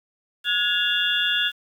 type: tone cluster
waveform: sine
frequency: 1445 / 1678 / 2791 / 3331 / 3509 Hz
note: F#6 / G#6 / F7 / G#7 / A7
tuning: -41 / +17 / -2 / +4 / -5 cents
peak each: -26 dBFS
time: 0.44-1.52 s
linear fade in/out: 50 ms
effects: 8-bit